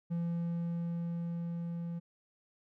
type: tone with level ramp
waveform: triangle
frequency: 170 Hz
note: F3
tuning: 46 cents flat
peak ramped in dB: -29 to -34 dBFS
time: 0.1-2 s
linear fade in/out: 20 ms
effects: none